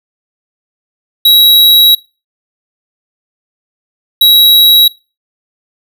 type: tone bursts at uneven times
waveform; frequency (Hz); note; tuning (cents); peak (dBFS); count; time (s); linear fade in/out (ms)
square; 3867; B7; -37; -3; 2; 1.25-1.95 / 4.21-4.88; 5
effects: noise-tail reverb RT60 0.3 s tail -20 dB re dry